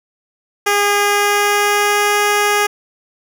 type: tone with pitch glide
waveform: 10% pulse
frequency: 408.4 to 412.9 Hz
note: G#4 to G#4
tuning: -29 to -10 cents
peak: -4 dBFS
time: 0.66-2.67 s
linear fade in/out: 10 ms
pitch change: +19 cents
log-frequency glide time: 0.98-2.19 s
effects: none